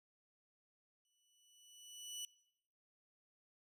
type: tone with exponential growth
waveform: 20% pulse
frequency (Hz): 2960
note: F#7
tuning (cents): 0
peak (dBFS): -37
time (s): 1.05-2.25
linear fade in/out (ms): 1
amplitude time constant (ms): 260
effects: noise-tail reverb RT60 0.8 s tail -21 dB re dry